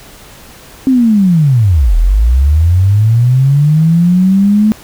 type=linear two-way sweep; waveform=sine; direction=down then up; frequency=269.4 to 38.43 to 217.3 Hz; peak=-5 dBFS; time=0.87-4.72 s; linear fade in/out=0 ms; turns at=1.96 s; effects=pink hiss -36 dBFS RMS until 4.83 s